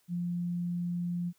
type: tone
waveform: sine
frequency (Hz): 174.61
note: F3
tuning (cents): 0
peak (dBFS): -30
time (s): 0.08-1.33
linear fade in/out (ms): 50
effects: white hiss -70 dBFS RMS until 1.38 s

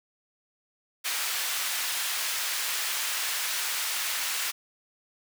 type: high-pass noise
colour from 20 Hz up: pink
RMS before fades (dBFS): -30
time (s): 1.04-4.52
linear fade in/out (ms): 20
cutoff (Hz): 1600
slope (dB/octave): 12
effects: none

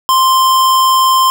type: tone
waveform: square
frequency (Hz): 1046.5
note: C6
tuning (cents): 0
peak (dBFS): -8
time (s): 0.09-1.3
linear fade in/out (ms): 0
effects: none

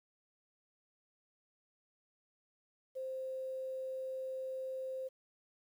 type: tone with quantisation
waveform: sine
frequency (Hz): 523.3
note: C5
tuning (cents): 0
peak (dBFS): -38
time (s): 2.95-5.09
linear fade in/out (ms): 20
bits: 11
effects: none

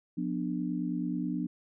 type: chord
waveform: sine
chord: B diminished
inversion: second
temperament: just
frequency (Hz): 177.8 / 246.9 / 296.3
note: F3 / B3 / D4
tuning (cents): +31 / 0 / +15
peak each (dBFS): -34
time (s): 0.17-1.47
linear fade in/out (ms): 10
effects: none

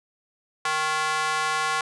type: tone with high-pass filter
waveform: square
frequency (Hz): 155.56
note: D#3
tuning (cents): 0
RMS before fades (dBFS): -25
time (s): 0.65-1.81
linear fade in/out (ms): 2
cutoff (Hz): 1100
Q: 2
effects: resampled to 22050 Hz

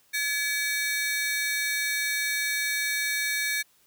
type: ring-modulated tone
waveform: sawtooth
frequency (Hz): 1995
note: B6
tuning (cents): +17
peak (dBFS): -19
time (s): 0.13-3.63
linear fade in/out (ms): 20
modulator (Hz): 290
effects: white hiss -63 dBFS RMS until 3.86 s

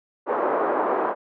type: band-pass noise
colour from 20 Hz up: pink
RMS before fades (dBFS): -23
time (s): 0.26-1.15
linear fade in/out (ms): 50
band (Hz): 370 to 1200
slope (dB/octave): 24
effects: none

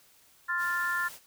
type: chord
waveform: sine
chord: F major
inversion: second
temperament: equal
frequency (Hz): 1046.5 / 1396.9 / 1760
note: C6 / F6 / A6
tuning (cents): 0 / 0 / 0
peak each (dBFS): -35 / -31 / -30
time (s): 0.48-1.09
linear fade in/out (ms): 20
type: noise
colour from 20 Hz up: white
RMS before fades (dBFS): -46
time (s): 0.57-1.2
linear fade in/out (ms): 50
effects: white hiss -61 dBFS RMS until 1.26 s

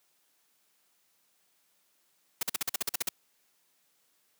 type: noise bursts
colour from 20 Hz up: white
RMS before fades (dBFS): -29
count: 11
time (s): 2.41-3.09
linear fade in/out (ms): 5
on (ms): 20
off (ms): 46
effects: white hiss -71 dBFS RMS until 4.39 s + high-pass 150 Hz 12 dB/octave

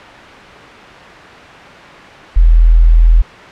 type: tone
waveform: sine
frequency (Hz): 41.2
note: E1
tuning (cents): 0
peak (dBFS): -3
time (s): 2.36-3.22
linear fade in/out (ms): 10
effects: white hiss -32 dBFS RMS until 3.51 s + low-pass 2000 Hz 12 dB/octave

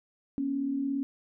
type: tone pair together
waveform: sine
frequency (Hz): 239.7 / 277.2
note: A#3 / C#4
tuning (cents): +48 / 0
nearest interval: minor third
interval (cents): 252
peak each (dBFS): -36 / -28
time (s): 0.38-1.03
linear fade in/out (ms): 0
effects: none

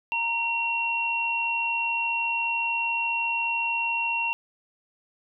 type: tone pair together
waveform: sine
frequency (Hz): 932 / 2737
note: A#5 / F7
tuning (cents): -1 / -36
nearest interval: octave + perfect fifth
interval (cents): 1865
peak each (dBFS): -29 / -25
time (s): 0.12-4.33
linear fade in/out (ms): 0
effects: none

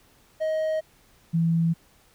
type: tone pair in turn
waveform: triangle / sine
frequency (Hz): 629 / 165.88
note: D#5 / E3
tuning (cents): +19 / +11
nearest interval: octave + major seventh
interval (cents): 2308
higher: first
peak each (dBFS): -21 / -19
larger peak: second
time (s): 0.4-0.81 / 1.33-1.74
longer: neither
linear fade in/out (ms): 20
effects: pink hiss -59 dBFS RMS until 2.14 s

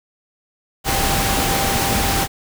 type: tone in noise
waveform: sine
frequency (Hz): 787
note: G5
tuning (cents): +7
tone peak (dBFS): -24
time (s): 0.84-2.28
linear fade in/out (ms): 50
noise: pink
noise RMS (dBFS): -19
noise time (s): 0.84-2.28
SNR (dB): -8
effects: none

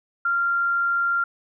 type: tone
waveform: sine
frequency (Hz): 1387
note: F6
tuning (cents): -12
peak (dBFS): -19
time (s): 0.25-1.24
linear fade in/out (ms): 5
effects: none

